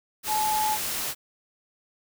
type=tone in noise; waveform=sine; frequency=858 Hz; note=A5; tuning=44 cents flat; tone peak=-23 dBFS; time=0.27-0.78 s; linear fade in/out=50 ms; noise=white; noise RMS=-30 dBFS; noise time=0.23-1.15 s; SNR=+4 dB; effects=none